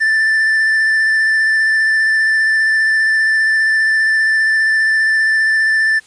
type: tone with vibrato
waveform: triangle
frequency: 1768 Hz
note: A6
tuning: 8 cents sharp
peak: -9 dBFS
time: 0-6 s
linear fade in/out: 20 ms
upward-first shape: square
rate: 15 Hz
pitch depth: 10 cents each way
effects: white hiss -47 dBFS RMS until 6.06 s + resampled to 22050 Hz

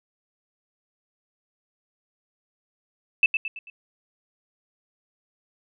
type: tone with echo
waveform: sine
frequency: 2637 Hz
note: E7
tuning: in tune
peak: -13 dBFS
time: 3.23-3.26 s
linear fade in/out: 2 ms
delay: 110 ms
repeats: 4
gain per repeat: -7 dB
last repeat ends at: 3.7 s
effects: none

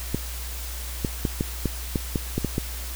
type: clicks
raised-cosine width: 3 ms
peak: -10 dBFS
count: 10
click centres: 0.146 / 1.048 / 1.252 / 1.409 / 1.657 / 1.958 / 2.158 / 2.38 / 2.447 / 2.581 s
effects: added 60 Hz sine -32 dBFS peak until 2.95 s + white hiss -37 dBFS RMS until 2.95 s

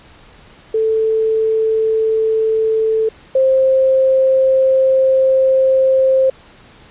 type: tone pair in turn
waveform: sine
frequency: 441.4 / 527.8 Hz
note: A4 / C5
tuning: +5 / +15 cents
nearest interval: minor third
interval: 310 cents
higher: second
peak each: -12 / -9 dBFS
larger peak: second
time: 0.74-3.09 / 3.35-6.3 s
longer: second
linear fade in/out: 5 ms
effects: pink hiss -44 dBFS RMS until 6.9 s + resampled to 8000 Hz

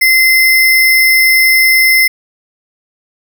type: tone with sample-and-hold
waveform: sine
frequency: 2069 Hz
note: C7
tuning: 20 cents flat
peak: -5 dBFS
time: 0.01-2.08 s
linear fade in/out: 10 ms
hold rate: 7350 Hz
effects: none

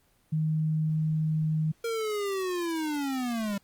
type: tone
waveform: sine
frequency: 156.4 Hz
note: D#3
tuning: 9 cents sharp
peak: -24 dBFS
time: 0.32-1.72 s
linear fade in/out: 10 ms
type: linear sweep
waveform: square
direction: down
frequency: 466.2 to 196 Hz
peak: -29 dBFS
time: 1.84-3.58 s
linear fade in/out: 5 ms
effects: pink hiss -66 dBFS RMS until 3.63 s + Opus 24 kbps

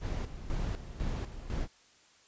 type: noise with tremolo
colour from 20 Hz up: brown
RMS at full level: -33 dBFS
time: 0-1.68 s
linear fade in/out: 50 ms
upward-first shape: square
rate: 2 Hz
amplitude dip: 70%
effects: white hiss -62 dBFS RMS until 2.27 s + resampled to 16000 Hz

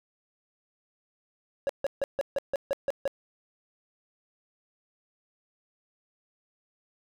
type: tone bursts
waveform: triangle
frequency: 554.4 Hz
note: C#5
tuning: in tune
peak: -22 dBFS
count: 9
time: 1.67-3.077 s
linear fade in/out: 0 ms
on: 23 ms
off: 150 ms
effects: none

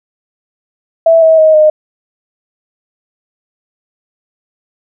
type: tone with pitch steps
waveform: sine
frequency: 658 / 643.3 / 629 / 615 Hz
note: E5 / E5 / D#5 / D#5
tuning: -3 / -42 / +19 / -20 cents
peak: -3 dBFS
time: 1.06-1.7 s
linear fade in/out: 5 ms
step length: 160 ms
effects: none

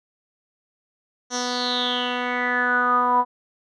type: tone with low-pass filter sweep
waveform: 10% pulse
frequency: 246.9 Hz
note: B3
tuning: in tune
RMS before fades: -22 dBFS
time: 1.3-3.25 s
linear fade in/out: 50 ms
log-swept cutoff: 5900 to 930 Hz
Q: 8.2
effects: none

